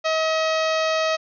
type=harmonic tone; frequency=637 Hz; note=D#5; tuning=41 cents sharp; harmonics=1 / 2 / 3 / 4 / 5 / 6 / 7 / 8 / 9 / 10; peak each=-21 / -26 / -30 / -30 / -34 / -34 / -35 / -37 / -41 / -41 dBFS; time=0.04-1.17 s; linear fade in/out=20 ms; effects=none